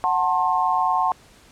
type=chord; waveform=sine; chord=F# diminished; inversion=none; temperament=just; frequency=740 / 888 / 1065.6 Hz; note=F#5 / A5 / C6; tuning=0 / +16 / +31 cents; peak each=-22 dBFS; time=0.04-1.12 s; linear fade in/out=0 ms; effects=pink hiss -51 dBFS RMS until 1.51 s + low-pass 10000 Hz 12 dB/octave